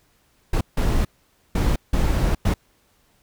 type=noise bursts at uneven times; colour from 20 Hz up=brown; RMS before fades=-19 dBFS; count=5; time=0.53-0.61 / 0.77-1.05 / 1.55-1.76 / 1.93-2.35 / 2.45-2.54 s; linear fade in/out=5 ms; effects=pink hiss -62 dBFS RMS until 3.22 s